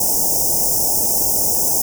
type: band-stop noise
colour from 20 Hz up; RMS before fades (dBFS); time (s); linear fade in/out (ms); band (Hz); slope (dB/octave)
white; -17; 0-1.82; 5; 920 to 5200; 96
effects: none